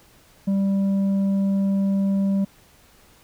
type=tone with tanh clipping; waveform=sine; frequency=196 Hz; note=G3; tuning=in tune; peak=-19 dBFS; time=0.47-2.45 s; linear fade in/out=10 ms; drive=5 dB; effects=pink hiss -54 dBFS RMS until 3.23 s